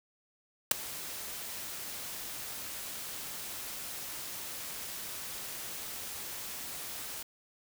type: noise with ADSR envelope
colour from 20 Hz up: white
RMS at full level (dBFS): -20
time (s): 0.71-7.23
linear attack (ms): 4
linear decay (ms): 8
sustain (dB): -21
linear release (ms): 6
effects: none